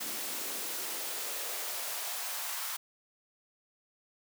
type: noise with high-pass filter sweep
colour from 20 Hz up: white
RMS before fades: -37 dBFS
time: 0-2.77 s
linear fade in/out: 10 ms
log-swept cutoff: 220 to 1000 Hz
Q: 1.6
effects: none